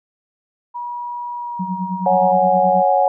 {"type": "tone with pitch glide", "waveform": "sine", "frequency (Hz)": [964, 949.1], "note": ["B5", "A#5"], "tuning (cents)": [-42, 31], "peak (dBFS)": -24, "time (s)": [0.74, 2.33], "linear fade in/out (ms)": 20, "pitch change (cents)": -27, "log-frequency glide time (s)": [1.34, 1.69]}
{"type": "tone with tremolo", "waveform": "sine", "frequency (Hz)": 185, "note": "F#3", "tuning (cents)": 0, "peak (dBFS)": -19, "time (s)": [1.59, 2.83], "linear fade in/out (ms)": 10, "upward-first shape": "sine", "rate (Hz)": 9.5, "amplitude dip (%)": 85}
{"type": "chord", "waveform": "sine", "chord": "C# suspended fourth", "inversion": "none", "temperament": "just", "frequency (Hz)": [554.4, 739.2, 831.5], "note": ["C#5", "F#5", "G#5"], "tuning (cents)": [0, -2, 2], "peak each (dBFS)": [-17, -15, -17], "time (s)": [2.06, 3.08], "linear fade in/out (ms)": 2}
{"effects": []}